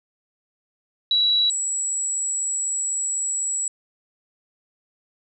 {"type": "tone pair in turn", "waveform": "sine", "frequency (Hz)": [3911, 7772], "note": ["B7", "B8"], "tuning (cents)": [-18, -29], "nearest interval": "octave", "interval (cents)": 1189, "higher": "second", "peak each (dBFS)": [-16, -22], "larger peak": "first", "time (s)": [[1.11, 1.5], [1.5, 3.68]], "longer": "second", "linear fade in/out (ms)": 2, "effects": []}